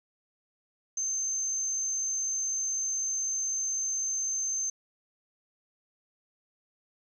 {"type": "tone", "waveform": "sine", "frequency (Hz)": 6272, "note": "G8", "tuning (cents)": 0, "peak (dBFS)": -28, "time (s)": [0.97, 4.7], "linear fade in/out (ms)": 5, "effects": ["11-bit"]}